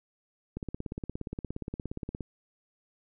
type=click train; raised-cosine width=3 ms; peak=-22 dBFS; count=29; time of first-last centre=0.57-2.207 s; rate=17.1 Hz; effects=none